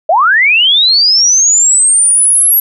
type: linear sweep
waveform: sine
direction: up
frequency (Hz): 592 to 11630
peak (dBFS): -5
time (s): 0.09-2.6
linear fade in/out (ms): 5
effects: none